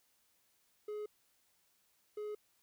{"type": "tone bursts at uneven times", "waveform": "triangle", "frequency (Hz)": 421, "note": "G#4", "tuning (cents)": 24, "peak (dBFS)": -37, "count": 2, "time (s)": [[0.88, 1.06], [2.17, 2.35]], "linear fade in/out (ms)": 5, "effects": ["white hiss -74 dBFS RMS until 2.62 s"]}